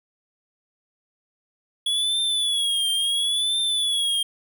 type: tone with vibrato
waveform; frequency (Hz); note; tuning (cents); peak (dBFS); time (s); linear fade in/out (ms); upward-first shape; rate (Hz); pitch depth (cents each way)
square; 3371; G#7; +25; -21; 1.86-4.23; 5; triangle; 0.72; 110
effects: none